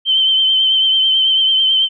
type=tone with vibrato; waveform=sine; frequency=3100 Hz; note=G7; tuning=20 cents flat; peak=-10 dBFS; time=0.05-1.89 s; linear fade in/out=50 ms; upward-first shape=triangle; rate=9.1 Hz; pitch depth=36 cents each way; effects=none